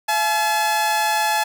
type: tone pair together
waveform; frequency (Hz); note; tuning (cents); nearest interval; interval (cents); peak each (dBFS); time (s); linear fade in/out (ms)
sawtooth; 679.4 / 856; F5 / A5; -48 / -48; major third; 400; -23 / -14; 0.08-1.44; 10
effects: 8-bit